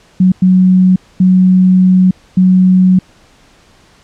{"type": "tone bursts at uneven times", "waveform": "sine", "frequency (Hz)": 185, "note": "F#3", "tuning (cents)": 0, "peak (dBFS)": -4, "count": 4, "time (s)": [[0.2, 0.32], [0.42, 0.96], [1.2, 2.11], [2.37, 2.99]], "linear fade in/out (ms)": 5, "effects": ["pink hiss -46 dBFS RMS until 4.03 s", "low-pass 7000 Hz 12 dB/octave"]}